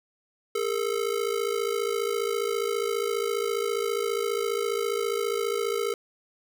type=ring-modulated tone; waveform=square; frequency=435.5 Hz; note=A4; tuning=18 cents flat; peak=-23 dBFS; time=0.55-5.94 s; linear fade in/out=2 ms; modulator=27.4 Hz; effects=none